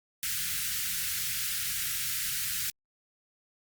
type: band-stop noise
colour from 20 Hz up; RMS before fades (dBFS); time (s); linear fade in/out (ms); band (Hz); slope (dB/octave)
white; -32; 0.23-2.7; 0; 180 to 1400; 48
effects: Opus 48 kbps